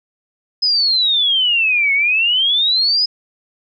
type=exponential two-way sweep; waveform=sine; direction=down then up; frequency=5100 to 2183 to 5100 Hz; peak=-12 dBFS; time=0.62-3.06 s; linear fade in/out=10 ms; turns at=1.93 s; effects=none